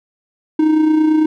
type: tone with amplitude modulation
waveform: triangle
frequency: 311.1 Hz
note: D#4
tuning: in tune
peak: -6 dBFS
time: 0.59-1.26 s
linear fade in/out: 5 ms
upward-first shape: sine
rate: 28.9 Hz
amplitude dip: 45%
effects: none